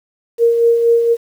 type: tone with tremolo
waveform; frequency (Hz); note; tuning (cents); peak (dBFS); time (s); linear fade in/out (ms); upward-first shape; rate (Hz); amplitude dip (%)
sine; 466.2; A#4; 0; -7; 0.38-1.17; 50; sine; 4.2; 45
effects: 7-bit